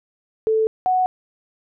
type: tone pair in turn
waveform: sine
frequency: 440 / 740 Hz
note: A4 / F#5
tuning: 0 / 0 cents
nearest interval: major sixth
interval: 900 cents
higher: second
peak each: -15 dBFS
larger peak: neither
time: 0.47-0.67 / 0.86-1.06 s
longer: neither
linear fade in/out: 0 ms
effects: none